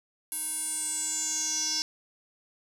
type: tone with band-pass filter sweep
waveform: square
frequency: 311.1 Hz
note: D#4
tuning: in tune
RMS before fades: -31 dBFS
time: 0.32-1.82 s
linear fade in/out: 0 ms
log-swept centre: 11000 to 5300 Hz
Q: 7.6
effects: none